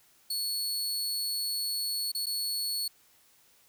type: tone with dropouts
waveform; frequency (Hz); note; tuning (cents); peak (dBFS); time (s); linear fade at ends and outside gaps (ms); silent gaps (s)
sawtooth; 4400; C#8; -14; -27; 0.3-2.88; 5; 2.118-2.148 / 2.259-2.266
effects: white hiss -63 dBFS RMS until 3.68 s